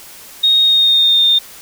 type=tone with pitch glide; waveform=sine; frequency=3729 to 3635 Hz; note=A#7 to A#7; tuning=0 to -44 cents; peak=-8 dBFS; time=0.43-1.39 s; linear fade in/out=10 ms; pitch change=-44 cents; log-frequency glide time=0.62-1.25 s; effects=white hiss -37 dBFS RMS until 1.61 s